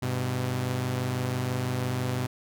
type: tone pair together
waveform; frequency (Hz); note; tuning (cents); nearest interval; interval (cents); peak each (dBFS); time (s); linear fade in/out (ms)
sawtooth; 100.5 / 126.53; G2 / B2; +44 / +42; major third; 398; -29 / -24; 0.02-2.27; 10
effects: none